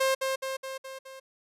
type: tone with echo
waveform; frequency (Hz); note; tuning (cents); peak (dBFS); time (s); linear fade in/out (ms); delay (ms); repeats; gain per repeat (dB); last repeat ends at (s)
sawtooth; 531; C5; +25; -19; 0-0.15; 10; 210; 5; -4; 1.2
effects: resampled to 32000 Hz